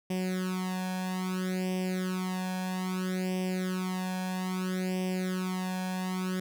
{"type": "tone with flanger", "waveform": "sawtooth", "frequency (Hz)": 185, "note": "F#3", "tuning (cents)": 0, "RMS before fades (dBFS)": -32, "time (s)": [0.1, 6.4], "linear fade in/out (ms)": 5, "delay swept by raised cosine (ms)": [0.36, 1.21], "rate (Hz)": 0.61, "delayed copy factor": 0.9, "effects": []}